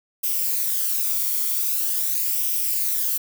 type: noise with flanger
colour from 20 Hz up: violet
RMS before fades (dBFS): -23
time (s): 0.23-3.18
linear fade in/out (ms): 10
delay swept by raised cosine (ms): 0.35 to 0.91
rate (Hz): 0.44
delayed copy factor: +0.5
effects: none